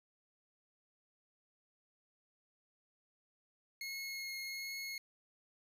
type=tone with vibrato; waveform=25% pulse; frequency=2164 Hz; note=C#7; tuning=42 cents flat; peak=-37 dBFS; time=3.81-4.98 s; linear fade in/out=2 ms; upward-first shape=triangle; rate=1.3 Hz; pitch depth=10 cents each way; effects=none